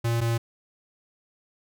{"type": "tone pair in turn", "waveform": "square", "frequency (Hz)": [116.54, 115.98], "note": ["A#2", "A#2"], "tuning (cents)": [0, -8], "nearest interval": "unison", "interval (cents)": 8, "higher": "first", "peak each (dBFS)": -23, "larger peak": "neither", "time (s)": [[0.04, 0.21], [0.21, 0.38]], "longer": "neither", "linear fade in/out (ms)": 10, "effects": []}